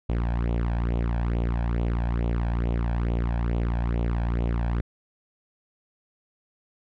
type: tone with flanger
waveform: sawtooth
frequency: 58.27 Hz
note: A#1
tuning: in tune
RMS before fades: -25 dBFS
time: 0.09-4.81 s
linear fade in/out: 5 ms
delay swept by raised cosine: 0.29 to 1.25 ms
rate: 2.3 Hz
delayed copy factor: +0.7
effects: low-pass 2000 Hz 12 dB/octave